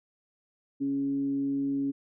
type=tone with frequency modulation; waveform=sine; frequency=277.2 Hz; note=C#4; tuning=in tune; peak=-26 dBFS; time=0.8-1.92 s; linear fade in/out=20 ms; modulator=139 Hz; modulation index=0.23; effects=none